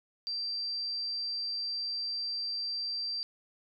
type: tone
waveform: sine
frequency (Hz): 4699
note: D8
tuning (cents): 0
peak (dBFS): -32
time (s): 0.27-3.23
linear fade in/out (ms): 0
effects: none